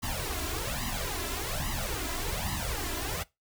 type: noise with flanger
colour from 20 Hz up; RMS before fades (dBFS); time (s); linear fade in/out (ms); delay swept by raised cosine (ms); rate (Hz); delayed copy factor
pink; -33; 0.02-3.24; 20; 1 to 3; 1.2; +1
effects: noise-tail reverb RT60 0.2 s tail -21 dB re dry